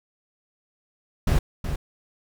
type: noise with echo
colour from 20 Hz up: brown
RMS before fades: -19 dBFS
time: 1.27-1.39 s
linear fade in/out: 5 ms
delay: 370 ms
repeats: 1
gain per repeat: -8 dB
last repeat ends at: 1.76 s
effects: none